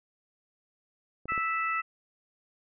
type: clicks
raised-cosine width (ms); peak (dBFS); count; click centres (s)
2; -28; 3; 1.256 / 1.321 / 1.378
type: harmonic tone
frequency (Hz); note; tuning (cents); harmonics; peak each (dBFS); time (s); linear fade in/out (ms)
658; E5; -3; 2 / 3 / 4; -29 / -33 / -35; 1.28-1.82; 20
effects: none